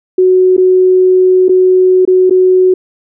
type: tone with dropouts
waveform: sine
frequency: 370 Hz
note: F#4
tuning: in tune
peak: -4 dBFS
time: 0.18-2.74 s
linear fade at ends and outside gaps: 5 ms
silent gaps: 0.567-0.578 / 1.484-1.492 / 2.052-2.075 / 2.298-2.307 s
effects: none